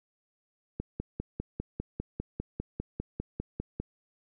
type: click train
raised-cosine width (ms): 3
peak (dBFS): -20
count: 16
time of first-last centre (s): 0.8-3.8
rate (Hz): 5
effects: none